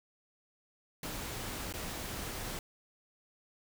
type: noise with dropouts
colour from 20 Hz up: pink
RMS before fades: -40 dBFS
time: 1.03-2.59 s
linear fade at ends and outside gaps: 2 ms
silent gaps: 1.726-1.738 s
effects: none